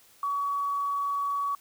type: tone with quantisation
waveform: sine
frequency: 1131 Hz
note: C#6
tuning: 34 cents sharp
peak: -26 dBFS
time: 0.23-1.55 s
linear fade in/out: 2 ms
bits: 9
effects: white hiss -58 dBFS RMS until 1.6 s